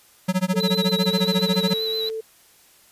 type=tone with tremolo; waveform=square; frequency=185 Hz; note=F#3; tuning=in tune; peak=-17 dBFS; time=0.28-1.74 s; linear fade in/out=10 ms; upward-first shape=sine; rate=14 Hz; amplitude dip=100%
type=tone with pitch glide; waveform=sine; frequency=440 to 442.8 Hz; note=A4 to A4; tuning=0 to +11 cents; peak=-26 dBFS; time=0.53-2.21 s; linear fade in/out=10 ms; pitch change=+11 cents; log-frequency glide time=1.33-1.8 s
type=tone with vibrato; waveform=triangle; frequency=3959 Hz; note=B7; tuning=3 cents sharp; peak=-23 dBFS; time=0.6-2.09 s; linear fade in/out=2 ms; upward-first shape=sine; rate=7.5 Hz; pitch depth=39 cents each way
type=click train; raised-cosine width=0.2 ms; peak=-27 dBFS; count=184; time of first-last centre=1.1-2.1 s; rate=183 Hz
effects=white hiss -54 dBFS RMS until 2.91 s + resampled to 32000 Hz